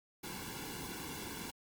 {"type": "noise with comb filter", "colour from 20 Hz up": "pink", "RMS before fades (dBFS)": -44, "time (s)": [0.23, 1.51], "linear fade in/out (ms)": 10, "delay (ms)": 1.6, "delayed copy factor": -0.9, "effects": ["Opus 48 kbps"]}